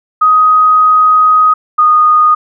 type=tone pair in turn; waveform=sine; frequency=1254 / 1233.2 Hz; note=D#6 / D#6; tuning=+13 / -16 cents; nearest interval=unison; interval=29 cents; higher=first; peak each=-4 dBFS; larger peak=neither; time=0.21-1.54 / 1.78-2.35 s; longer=first; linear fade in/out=10 ms; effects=none